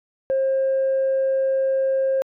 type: tone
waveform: sine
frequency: 534 Hz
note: C5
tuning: 35 cents sharp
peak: -16 dBFS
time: 0.3-2.22 s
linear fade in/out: 0 ms
effects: tanh soft clip ceiling -15 dBFS